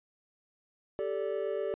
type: chord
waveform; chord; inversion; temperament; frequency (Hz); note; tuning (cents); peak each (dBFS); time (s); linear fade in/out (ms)
triangle; G suspended second; none; equal with one note detuned; 392 / 440 / 580.2; G4 / A4 / D5; 0 / 0 / -21; -33; 0.99-1.74; 0
effects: resampled to 8000 Hz